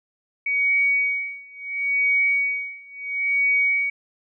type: tone with tremolo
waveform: sine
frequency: 2251 Hz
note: C#7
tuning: 26 cents sharp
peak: -16 dBFS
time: 0.46-3.9 s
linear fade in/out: 5 ms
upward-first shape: sine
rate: 0.73 Hz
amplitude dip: 95%
effects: none